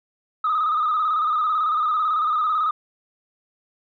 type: tone with vibrato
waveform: sine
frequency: 1244.5 Hz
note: D#6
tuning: in tune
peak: -17 dBFS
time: 0.44-2.71 s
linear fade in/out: 5 ms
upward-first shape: square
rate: 18 Hz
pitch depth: 49 cents each way
effects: tanh soft clip ceiling -15 dBFS